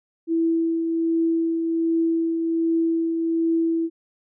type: tone with tremolo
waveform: sine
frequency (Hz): 329.6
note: E4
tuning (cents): 0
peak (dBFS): -17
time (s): 0.27-3.9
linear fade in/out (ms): 50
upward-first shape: triangle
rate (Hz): 1.3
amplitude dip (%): 40
effects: none